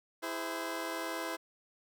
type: chord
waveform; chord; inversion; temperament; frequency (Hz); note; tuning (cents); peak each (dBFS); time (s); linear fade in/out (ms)
15% pulse; E augmented; none; just; 329.6 / 412 / 515; E4 / G#4 / B#4; 0 / -14 / -28; -32 / -38 / -34; 0.22-1.37; 20
effects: none